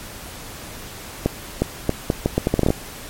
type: accelerating click train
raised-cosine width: 2 ms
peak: -3 dBFS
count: 13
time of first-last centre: 1.26-2.704 s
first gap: 360 ms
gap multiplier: 0.76
effects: pink hiss -36 dBFS RMS until 3.09 s + MP3 64 kbps